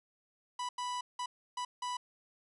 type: tone bursts at uneven times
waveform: 45% pulse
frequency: 987.8 Hz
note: B5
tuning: in tune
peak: -35 dBFS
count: 5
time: 0.59-0.69 / 0.78-1.01 / 1.19-1.26 / 1.57-1.65 / 1.82-1.97 s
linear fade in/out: 5 ms
effects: resampled to 24000 Hz